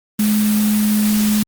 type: tone in noise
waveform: sine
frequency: 211.7 Hz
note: G#3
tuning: 33 cents sharp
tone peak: -13 dBFS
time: 0.19-1.43 s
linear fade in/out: 5 ms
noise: white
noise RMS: -24 dBFS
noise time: 0.19-1.43 s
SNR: +8 dB
effects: Opus 32 kbps